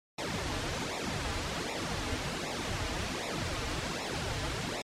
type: noise with flanger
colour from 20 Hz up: pink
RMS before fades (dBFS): -34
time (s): 0.18-4.82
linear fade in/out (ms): 5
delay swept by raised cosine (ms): 0.64 to 5.54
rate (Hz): 1.3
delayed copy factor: -0.9
effects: low-pass 6000 Hz 12 dB/octave + MP3 64 kbps